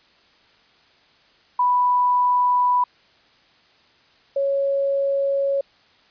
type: tone pair in turn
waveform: sine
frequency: 987.8 / 553.7 Hz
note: B5 / C#5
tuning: 0 / -2 cents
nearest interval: minor seventh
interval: 1002 cents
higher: first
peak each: -15 / -18 dBFS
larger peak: first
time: 1.59-2.84 / 4.36-5.61 s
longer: neither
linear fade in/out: 5 ms
effects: white hiss -56 dBFS RMS until 6.1 s + resampled to 11025 Hz